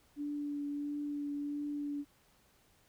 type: tone with vibrato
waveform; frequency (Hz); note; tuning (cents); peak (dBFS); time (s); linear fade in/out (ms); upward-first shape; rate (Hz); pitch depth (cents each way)
sine; 290; D4; -22; -35; 0.16-2.05; 50; triangle; 1.5; 15
effects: pink hiss -68 dBFS RMS until 2.88 s